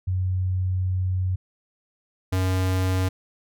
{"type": "tone pair in turn", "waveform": ["sine", "square"], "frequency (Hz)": [92.5, 93.14], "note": ["F#2", "F#2"], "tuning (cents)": [0, 12], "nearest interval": "unison", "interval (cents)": 12, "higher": "second", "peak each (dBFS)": -21, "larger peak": "neither", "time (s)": [[0.07, 1.36], [2.32, 3.09]], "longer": "first", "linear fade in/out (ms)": 10, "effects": []}